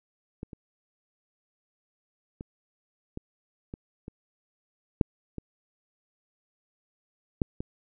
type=clicks; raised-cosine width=3 ms; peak=-23 / -29 / -25 / -22 / -24 / -26 / -7 / -22 / -11 / -20 dBFS; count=10; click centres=0.431 / 0.532 / 2.409 / 3.174 / 3.739 / 4.081 / 5.012 / 5.383 / 7.418 / 7.605 s; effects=none